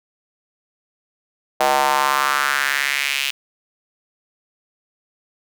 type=tone with high-pass filter sweep; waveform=square; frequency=69.3 Hz; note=C#2; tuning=in tune; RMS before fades=-19 dBFS; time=1.6-3.31 s; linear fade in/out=5 ms; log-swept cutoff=690 to 2800 Hz; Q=3; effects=none